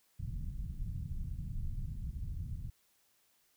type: low-pass noise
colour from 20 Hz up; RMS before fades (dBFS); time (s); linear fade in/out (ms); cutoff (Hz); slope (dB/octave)
pink; -39; 0.19-2.7; 10; 150; 24
effects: white hiss -72 dBFS RMS until 3.56 s